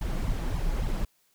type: noise with flanger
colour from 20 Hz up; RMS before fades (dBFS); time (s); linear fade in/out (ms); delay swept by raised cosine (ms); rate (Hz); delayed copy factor
brown; -28; 0.01-1.05; 5; 0.95 to 6.25; 3.6; +1
effects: white hiss -68 dBFS RMS until 1.34 s